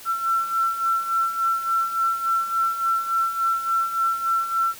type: beating tone pair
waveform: sine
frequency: 1344 / 1347.5 Hz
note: E6 / E6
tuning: +33 / +38 cents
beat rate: 3.5 Hz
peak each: -27 / -21 dBFS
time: 0.05-4.75 s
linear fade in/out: 50 ms
effects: white hiss -42 dBFS RMS until 4.79 s